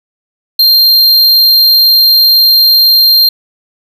square tone, 4186 Hz, C8, in tune, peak -4 dBFS, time 0.59-3.29 s, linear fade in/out 5 ms, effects none

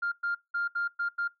sine tone bursts at uneven times, 1400 Hz, F6, 4 cents sharp, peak -26 dBFS, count 6, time 0.02-0.12 / 0.23-0.35 / 0.54-0.68 / 0.75-0.88 / 0.99-1.09 / 1.18-1.28 s, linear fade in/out 10 ms, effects noise-tail reverb RT60 0.2 s tail -23 dB re dry + tanh soft clip ceiling -23 dBFS

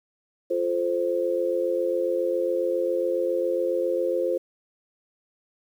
sine chord, F major, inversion none, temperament just, 349.2 / 436.5 / 523.8 Hz, F4 / A4 / C5, 0 / -14 / +2 cents, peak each -27 / -30 / -24 dBFS, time 0.5-4.38 s, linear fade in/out 10 ms, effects 9-bit

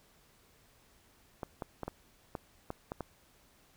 clicks, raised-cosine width 1 ms, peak -23 dBFS, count 8, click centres 1.432 / 1.622 / 1.833 / 1.88 / 2.352 / 2.704 / 2.919 / 3.007 s, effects pink hiss -65 dBFS RMS until 3.76 s

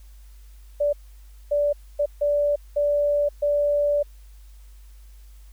sine tone bursts at uneven times, 582 Hz, D5, 16 cents flat, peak -18 dBFS, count 6, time 0.8-0.93 / 1.51-1.73 / 1.99-2.06 / 2.21-2.56 / 2.76-3.29 / 3.42-4.03 s, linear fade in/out 10 ms, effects added 50 Hz sine -43 dBFS peak until 5.52 s + white hiss -60 dBFS RMS until 5.52 s

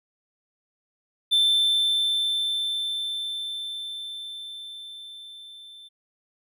triangle tone with level ramp, 3546 Hz, A7, 13 cents sharp, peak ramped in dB -15 to -42 dBFS, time 1.31-5.89 s, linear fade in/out 20 ms, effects none

